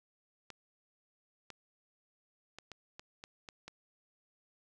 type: clicks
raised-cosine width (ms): 0.2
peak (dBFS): -29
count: 8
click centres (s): 0.503 / 1.503 / 2.586 / 2.717 / 2.995 / 3.239 / 3.488 / 3.68
effects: none